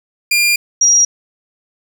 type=tone pair in turn; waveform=sawtooth / sine; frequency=2400 / 5708 Hz; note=D7 / F8; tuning=+37 / +37 cents; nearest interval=octave + minor third; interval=1500 cents; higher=second; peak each=-7 dBFS; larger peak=neither; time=0.31-0.56 / 0.81-1.05 s; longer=first; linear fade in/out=5 ms; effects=7-bit